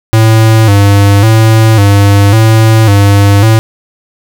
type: tone with vibrato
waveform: square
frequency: 105.7 Hz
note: G#2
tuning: 31 cents sharp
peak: -3 dBFS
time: 0.13-3.59 s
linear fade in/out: 0 ms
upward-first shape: square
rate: 0.91 Hz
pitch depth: 87 cents each way
effects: none